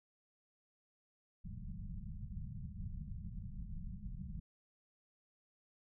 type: low-pass noise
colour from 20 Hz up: pink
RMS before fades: -45 dBFS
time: 1.44-4.4 s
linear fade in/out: 10 ms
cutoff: 210 Hz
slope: 96 dB/octave
effects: none